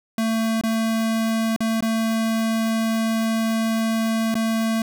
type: tone with dropouts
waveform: square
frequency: 224.1 Hz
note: A3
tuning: 32 cents sharp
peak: -20 dBFS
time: 0.18-4.82 s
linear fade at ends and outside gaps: 2 ms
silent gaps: 0.612-0.636 / 1.563-1.605 / 1.807-1.824 / 4.343-4.353 s
effects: none